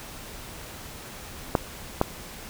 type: clicks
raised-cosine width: 1 ms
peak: -5 dBFS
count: 2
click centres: 1.552 / 2.014 s
effects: pink hiss -41 dBFS RMS until 2.49 s